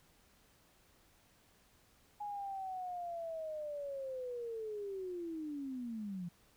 sine linear sweep, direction down, 835 to 168.8 Hz, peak -39 dBFS, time 2.2-6.29 s, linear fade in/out 10 ms, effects pink hiss -68 dBFS RMS until 6.56 s

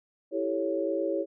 sine chord, A dominant seventh, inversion second, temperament equal, 329.6 / 392 / 440 / 554.4 Hz, E4 / G4 / A4 / C#5, 0 / 0 / 0 / 0 cents, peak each -31 / -32 / -36 / -30 dBFS, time 0.31-1.26 s, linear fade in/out 50 ms, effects none

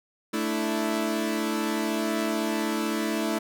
sawtooth chord, A suspended fourth, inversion none, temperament equal, 220 / 293.7 / 329.6 Hz, A3 / D4 / E4, 0 / 0 / 0 cents, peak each -25 / -28 / -25 dBFS, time 0.33-3.39 s, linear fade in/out 10 ms, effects none

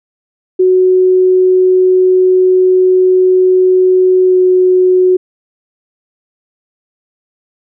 sine tone with pitch glide, 370 to 367.7 Hz, F#4 to F#4, 0 to -11 cents, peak -5 dBFS, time 0.59-5.17 s, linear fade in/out 10 ms, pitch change -11 cents, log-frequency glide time 4.26-4.36 s, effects none

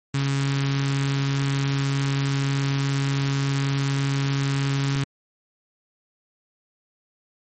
sawtooth tone with notch filter, 138.2 Hz, C#3, 5 cents flat, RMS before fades -23 dBFS, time 0.14-5.04 s, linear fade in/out 5 ms, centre 610 Hz, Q 0.61, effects MP3 32 kbps

